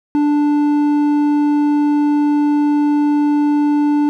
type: tone with hard clipping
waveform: sine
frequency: 293.7 Hz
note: D4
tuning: in tune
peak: -13 dBFS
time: 0.15-4.09 s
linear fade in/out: 0 ms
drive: 6 dB
effects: none